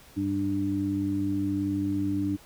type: harmonic tone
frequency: 98.7 Hz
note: G2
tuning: 12 cents sharp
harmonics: 1 / 2 / 3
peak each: -33 / -34 / -26 dBFS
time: 0.16-2.37 s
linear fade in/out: 20 ms
effects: pink hiss -53 dBFS RMS until 2.45 s